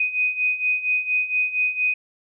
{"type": "beating tone pair", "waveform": "sine", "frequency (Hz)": [2495, 2499.3], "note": ["D#7", "D#7"], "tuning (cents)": [4, 7], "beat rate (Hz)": 4.3, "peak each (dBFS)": [-25, -21], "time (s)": [0, 1.94], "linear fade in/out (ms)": 5, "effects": []}